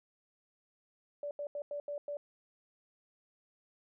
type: tone bursts at uneven times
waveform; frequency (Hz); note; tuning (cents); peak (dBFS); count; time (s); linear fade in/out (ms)
sine; 580; D5; -22; -36; 6; 1.23-1.31 / 1.39-1.47 / 1.55-1.62 / 1.71-1.8 / 1.88-1.98 / 2.08-2.17; 2
effects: none